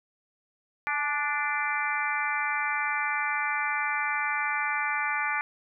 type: harmonic tone with a mistuned harmonic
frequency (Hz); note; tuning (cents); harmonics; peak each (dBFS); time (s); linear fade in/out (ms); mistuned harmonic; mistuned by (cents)
293.7; D4; 0; 3 / 4 / 5 / 6 / 7 / 8; -33 / -33 / -33 / -33 / -33 / -33; 0.87-5.41; 0; 3; -39
effects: none